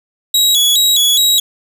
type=tone with vibrato; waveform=sawtooth; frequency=3602 Hz; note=A7; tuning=40 cents sharp; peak=-6 dBFS; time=0.34-1.4 s; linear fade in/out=5 ms; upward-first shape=square; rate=2.4 Hz; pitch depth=110 cents each way; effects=8-bit